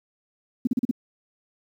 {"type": "tone bursts", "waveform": "sine", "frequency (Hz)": 246.9, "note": "B3", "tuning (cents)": 0, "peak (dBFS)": -18, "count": 5, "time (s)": [0.65, 0.912], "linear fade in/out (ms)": 5, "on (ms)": 22, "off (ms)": 38, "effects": ["9-bit"]}